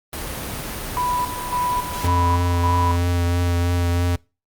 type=noise; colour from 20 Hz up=pink; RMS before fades=-29 dBFS; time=0.13-2.07 s; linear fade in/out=0 ms
type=tone with tremolo; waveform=sine; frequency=987.8 Hz; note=B5; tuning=in tune; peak=-19 dBFS; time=0.97-2.96 s; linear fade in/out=0 ms; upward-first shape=square; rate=1.8 Hz; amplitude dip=65%
type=tone with vibrato; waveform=square; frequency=87.31 Hz; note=F2; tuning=in tune; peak=-18 dBFS; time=2.04-4.16 s; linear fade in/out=5 ms; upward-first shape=triangle; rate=3.1 Hz; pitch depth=18 cents each way
effects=noise-tail reverb RT60 0.3 s tail -25 dB re dry + Opus 32 kbps